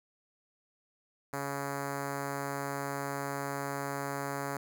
5% pulse tone with notch filter, 140 Hz, C#3, 18 cents sharp, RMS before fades -36 dBFS, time 1.33-4.57 s, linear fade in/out 2 ms, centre 3500 Hz, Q 0.89, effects none

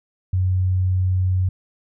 sine tone, 92.5 Hz, F#2, in tune, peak -16 dBFS, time 0.33-1.49 s, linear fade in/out 5 ms, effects none

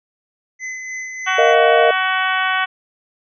square tone with tremolo, 2034 Hz, C7, 50 cents flat, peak -25 dBFS, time 0.59-1.55 s, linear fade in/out 50 ms, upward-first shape sine, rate 3.3 Hz, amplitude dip 35%
harmonic tone, 375.5 Hz, F#4, 26 cents sharp, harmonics 2 / 3 / 4 / 5 / 6 / 7 / 8 / 9, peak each -23 / -22 / -20 / -24 / -26 / -29 / -27 / -32 dBFS, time 1.26-2.66 s, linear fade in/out 20 ms
sine chord, Bb suspended fourth, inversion none, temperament equal, 466.2 / 622.3 / 698.5 Hz, Bb4 / Eb5 / F5, 0 / 0 / 0 cents, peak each -15 dBFS, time 1.38-1.91 s, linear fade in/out 5 ms
effects resampled to 16000 Hz

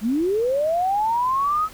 sine linear sweep, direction up, 197.9 to 1290 Hz, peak -18 dBFS, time 0.01-1.69 s, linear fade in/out 50 ms, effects pink hiss -44 dBFS RMS until 1.73 s

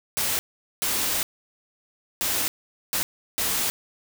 white noise bursts at uneven times, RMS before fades -25 dBFS, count 5, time 0.17-0.39 / 0.82-1.23 / 2.21-2.48 / 2.93-3.03 / 3.38-3.7 s, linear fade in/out 0 ms, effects none

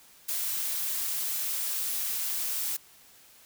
blue noise, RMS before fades -31 dBFS, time 0.28-2.77 s, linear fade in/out 10 ms, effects white hiss -56 dBFS RMS until 3.45 s

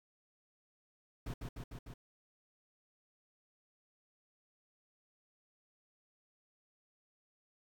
brown noise with echo, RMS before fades -41 dBFS, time 1.26-1.34 s, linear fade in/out 5 ms, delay 150 ms, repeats 4, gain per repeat -2 dB, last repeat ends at 1.94 s, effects none

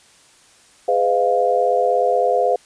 sine chord, F half-diminished seventh, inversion first, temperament equal with one note detuned, 415.3 / 504.8 / 622.3 / 698.5 Hz, Ab4 / Cb5 / Eb5 / F5, 0 / +38 / 0 / 0 cents, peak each -22 / -18 / -24 / -18 dBFS, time 0.88-2.56 s, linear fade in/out 5 ms, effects white hiss -51 dBFS RMS until 2.65 s + resampled to 22050 Hz

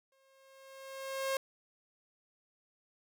sawtooth tone with exponential growth, 537 Hz, C5, 45 cents sharp, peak -26 dBFS, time 0.12-1.37 s, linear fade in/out 2 ms, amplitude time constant 270 ms, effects none

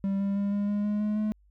triangle tone with pitch steps, 196 / 198.39 / 200.8 / 203.3 / 205.7 / 208.3 / 210.8 / 213.4 Hz, G3 / G3 / G3 / G#3 / G#3 / G#3 / G#3 / G#3, 0 / +21 / +42 / -37 / -16 / +5 / +26 / +47 cents, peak -23 dBFS, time 0.04-1.32 s, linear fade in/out 0 ms, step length 160 ms, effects added 50 Hz sine -58 dBFS peak until 1.5 s

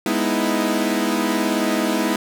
sawtooth chord, E major seventh, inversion first, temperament equal, 207.7 / 246.9 / 311.1 / 329.6 Hz, G#3 / B3 / D#4 / E4, 0 / 0 / 0 / 0 cents, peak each -20 dBFS, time 0.06-2.16 s, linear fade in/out 2 ms, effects none

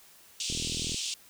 pink band-pass noise, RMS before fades -34 dBFS, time 0.4-1.14 s, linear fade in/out 2 ms, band 2800 to 8500 Hz, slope 48 dB/octave
click train, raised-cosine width 3 ms, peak -25 dBFS, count 19, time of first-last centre 0.5-0.944 s, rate 40.5 Hz
effects white hiss -56 dBFS RMS until 1.29 s

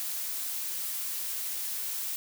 blue noise, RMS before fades -34 dBFS, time 0-2.16 s, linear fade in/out 0 ms, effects none

